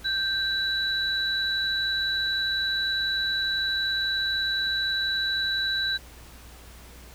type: tone pair together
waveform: sine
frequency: 1568 / 3942 Hz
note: G6 / B7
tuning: 0 / -4 cents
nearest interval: octave + major third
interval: 1596 cents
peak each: -27 / -26 dBFS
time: 0.04-5.98 s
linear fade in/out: 20 ms
effects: added 60 Hz sine -47 dBFS peak until 7.14 s + pink hiss -49 dBFS RMS until 7.14 s